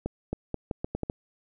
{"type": "accelerating click train", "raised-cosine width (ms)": 2, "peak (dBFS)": -16, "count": 8, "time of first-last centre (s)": [0.06, 1.099], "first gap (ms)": 270, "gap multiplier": 0.79, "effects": []}